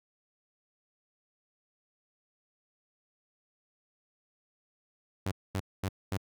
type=tone bursts; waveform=sawtooth; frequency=96 Hz; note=G2; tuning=36 cents flat; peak=-26 dBFS; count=4; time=5.26-6.174 s; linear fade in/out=5 ms; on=56 ms; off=230 ms; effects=none